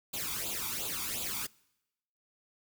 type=noise with flanger; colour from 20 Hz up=white; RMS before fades=-36 dBFS; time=0.13-1.47 s; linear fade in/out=10 ms; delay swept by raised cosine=0.26 to 0.88 ms; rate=2.8 Hz; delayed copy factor=+0.8; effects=noise-tail reverb RT60 0.9 s tail -24 dB re dry